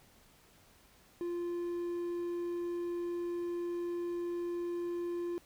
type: tone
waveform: triangle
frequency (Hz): 347.4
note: F4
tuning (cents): -9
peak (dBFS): -32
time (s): 1.21-5.38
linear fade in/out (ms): 0
effects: pink hiss -63 dBFS RMS until 5.45 s